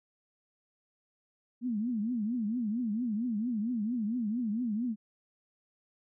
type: tone with vibrato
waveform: sine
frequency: 227.1 Hz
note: A#3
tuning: 45 cents flat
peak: -29 dBFS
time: 1.61-4.96 s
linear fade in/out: 50 ms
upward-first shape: triangle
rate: 4.4 Hz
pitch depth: 220 cents each way
effects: none